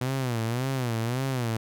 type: tone with vibrato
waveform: sawtooth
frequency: 123.1 Hz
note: B2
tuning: 5 cents flat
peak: -22 dBFS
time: 0.01-1.57 s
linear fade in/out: 5 ms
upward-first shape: sine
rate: 1.8 Hz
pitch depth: 160 cents each way
effects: none